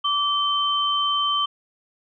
sine tone pair together, 1161 / 3099 Hz, D6 / G7, -20 / -21 cents, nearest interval octave + perfect fourth, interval 1699 cents, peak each -22 dBFS, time 0.04-1.46 s, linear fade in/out 10 ms, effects none

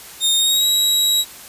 sawtooth tone with pitch glide, 3675 to 3851 Hz, A#7 to B7, -25 to -44 cents, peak -11 dBFS, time 0.2-1.25 s, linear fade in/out 50 ms, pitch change +81 cents, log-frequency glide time 0.36-0.67 s, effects white hiss -38 dBFS RMS until 1.48 s + resampled to 32000 Hz

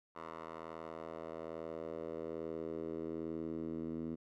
10% pulse tone with band-pass filter sweep, 81.2 Hz, E2, 26 cents flat, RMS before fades -43 dBFS, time 0.15-4.16 s, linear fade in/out 20 ms, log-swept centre 980 to 260 Hz, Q 2.1, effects none

